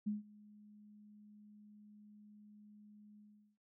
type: tone with ADSR envelope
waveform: sine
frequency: 209.2 Hz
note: G#3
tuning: 13 cents sharp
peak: -33 dBFS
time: 0.06-3.58 s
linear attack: 15 ms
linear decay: 150 ms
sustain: -24 dB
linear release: 400 ms
effects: none